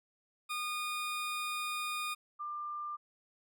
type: tone pair in turn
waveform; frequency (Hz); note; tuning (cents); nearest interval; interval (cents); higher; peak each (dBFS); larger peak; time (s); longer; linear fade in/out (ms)
20% pulse / sine; 1225 / 1192.9; D#6 / D6; -27 / +27; unison; 46; first; -30 / -37; first; 0.49-2.15 / 2.39-2.97; first; 20
effects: none